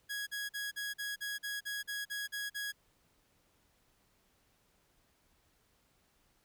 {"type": "tone bursts", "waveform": "sawtooth", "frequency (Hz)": 1661.2, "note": "G#6", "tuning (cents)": 0, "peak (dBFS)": -33, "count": 12, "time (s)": [0.09, 2.723], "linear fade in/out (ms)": 20, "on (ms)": 180, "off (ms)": 43, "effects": ["pink hiss -72 dBFS RMS until 6.44 s"]}